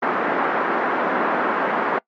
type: band-pass noise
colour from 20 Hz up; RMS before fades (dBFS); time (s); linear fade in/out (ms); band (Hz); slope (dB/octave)
white; -21; 0.02-1.99; 10; 220 to 1500; 24
effects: noise-tail reverb RT60 0.1 s tail -24 dB re dry + MP3 48 kbps